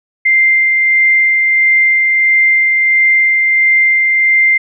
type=tone with tremolo; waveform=sine; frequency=2093 Hz; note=C7; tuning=in tune; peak=-6 dBFS; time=0.25-4.58 s; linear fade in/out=10 ms; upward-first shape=sine; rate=1.5 Hz; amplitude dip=25%; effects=none